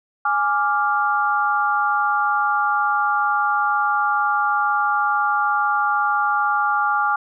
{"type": "chord", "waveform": "sine", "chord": "D diminished", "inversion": "second", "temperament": "equal", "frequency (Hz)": [830.6, 1174.7, 1396.9], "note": ["Ab5", "D6", "F6"], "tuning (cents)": [0, 0, 0], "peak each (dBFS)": -21, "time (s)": [0.25, 7.16], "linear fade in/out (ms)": 5, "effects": []}